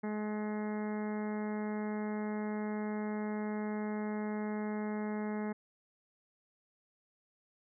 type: harmonic tone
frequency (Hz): 211.7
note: G#3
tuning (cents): +33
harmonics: 1 / 2 / 3 / 4 / 5 / 6 / 7 / 8 / 9 / 10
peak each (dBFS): -35 / -41 / -47 / -46 / -53 / -54 / -55 / -54 / -55 / -54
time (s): 0.03-5.53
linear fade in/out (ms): 10
effects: none